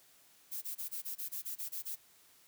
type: noise bursts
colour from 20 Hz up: violet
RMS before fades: -40 dBFS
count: 11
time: 0.51-1.96 s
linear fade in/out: 20 ms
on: 110 ms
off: 24 ms
effects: white hiss -64 dBFS RMS until 2.47 s + high-pass 60 Hz 12 dB/octave